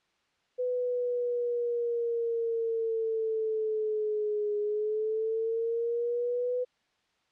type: linear two-way sweep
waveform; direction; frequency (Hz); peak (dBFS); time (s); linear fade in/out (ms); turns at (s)
sine; down then up; 500 to 415.3 to 500; -27; 0.58-6.65; 20; 4.58
effects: white hiss -72 dBFS RMS until 7.31 s + low-pass 4000 Hz 12 dB/octave